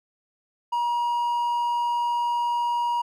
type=tone; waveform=triangle; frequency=954 Hz; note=A#5; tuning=40 cents sharp; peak=-20 dBFS; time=0.72-3.02 s; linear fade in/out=10 ms; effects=none